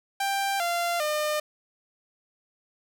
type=tone with pitch steps; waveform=sawtooth; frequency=789 / 690.8 / 604.9 Hz; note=G5 / F5 / D#5; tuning=+11 / -19 / -49 cents; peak=-21 dBFS; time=0.2-1.4 s; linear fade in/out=5 ms; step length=400 ms; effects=none